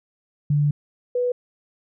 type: tone pair in turn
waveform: sine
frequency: 146.5 / 492.8 Hz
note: D3 / B4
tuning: -4 / -4 cents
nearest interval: octave + major sixth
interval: 2100 cents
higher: second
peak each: -16 / -19 dBFS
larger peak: first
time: 0.5-0.71 / 1.15-1.32 s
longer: first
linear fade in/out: 5 ms
effects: none